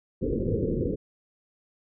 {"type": "low-pass noise", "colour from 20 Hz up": "white", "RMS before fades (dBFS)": -27, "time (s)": [0.21, 0.96], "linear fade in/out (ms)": 20, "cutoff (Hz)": 510, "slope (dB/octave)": 96, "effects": []}